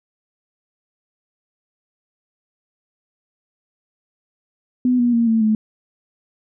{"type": "tone with pitch steps", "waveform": "sine", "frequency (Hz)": [250, 241.2, 232.7, 224.5, 216.6], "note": ["B3", "B3", "A#3", "A3", "A3"], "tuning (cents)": [21, -41, -3, 35, -27], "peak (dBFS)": -13, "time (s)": [4.85, 5.55], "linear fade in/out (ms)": 2, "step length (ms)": 140, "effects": []}